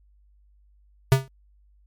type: tone with exponential decay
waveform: square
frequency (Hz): 133.5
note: C3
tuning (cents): +35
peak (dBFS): -10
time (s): 1.12-1.28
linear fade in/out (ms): 0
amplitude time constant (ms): 34
effects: added 50 Hz sine -55 dBFS peak until 1.86 s + MP3 96 kbps